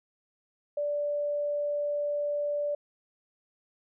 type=tone; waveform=sine; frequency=584 Hz; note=D5; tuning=10 cents flat; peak=-27 dBFS; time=0.77-2.75 s; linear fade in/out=5 ms; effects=none